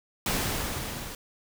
pink noise with level ramp, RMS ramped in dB -26 to -39 dBFS, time 0.26-1.15 s, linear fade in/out 2 ms, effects none

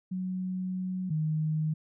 sine tone pair in turn, 185 / 155.57 Hz, F#3 / D#3, 0 / 0 cents, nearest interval minor third, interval 300 cents, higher first, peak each -30 / -26 dBFS, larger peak second, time 0.11-1.1 / 1.1-1.74 s, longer first, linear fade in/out 10 ms, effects none

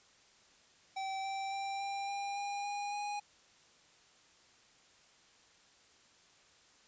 square tone with pitch steps, 772 / 779.2 / 786.4 / 793.7 / 801.1 / 808.5 / 816 / 823.6 Hz, G5 / G5 / G5 / G5 / G5 / G#5 / G#5 / G#5, -27 / -11 / +5 / +21 / +37 / -47 / -31 / -15 cents, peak -37 dBFS, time 0.96-3.2 s, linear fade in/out 10 ms, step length 280 ms, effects white hiss -64 dBFS RMS until 6.87 s + resampled to 16000 Hz

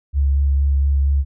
sine tone with vibrato, 69.7 Hz, C#2, 10 cents sharp, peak -13 dBFS, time 0.13-1.25 s, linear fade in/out 50 ms, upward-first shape sine, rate 4.3 Hz, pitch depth 16 cents each way, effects none

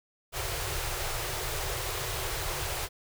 pink band-stop noise, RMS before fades -33 dBFS, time 0.32-2.89 s, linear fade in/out 50 ms, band 150 to 340 Hz, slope 96 dB/octave, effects none

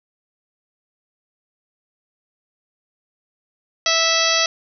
harmonic tone, 656 Hz, E5, 9 cents flat, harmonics 1 / 2 / 3 / 4 / 5 / 6 / 7 / 8 / 9, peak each -24 / -24 / -24 / -24 / -24 / -24 / -24 / -24 / -24 dBFS, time 3.86-4.46 s, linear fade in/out 2 ms, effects none

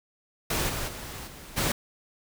pink noise with level steps, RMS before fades -27 / -32 / -39 / -45 / -26 dBFS, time 0.5-1.72 s, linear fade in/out 5 ms, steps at 0.68 / 0.87 / 1.26 / 1.56 s, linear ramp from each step 20 ms, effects none

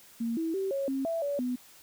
sine tone with pitch steps, 231.1 / 325.8 / 386.1 / 550 / 269.5 / 663 / 570 / 249.1 Hz, A#3 / E4 / G4 / C#5 / C#4 / E5 / C#5 / B3, -15 / -20 / -26 / -14 / -49 / +10 / +48 / +15 cents, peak -28 dBFS, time 0.2-1.56 s, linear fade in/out 10 ms, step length 170 ms, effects white hiss -55 dBFS RMS until 1.82 s

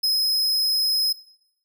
45% pulse tone, 5110 Hz, D#8, 45 cents sharp, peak -19 dBFS, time 0.03-1.13 s, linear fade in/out 10 ms, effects noise-tail reverb RT60 0.8 s tail -20 dB re dry

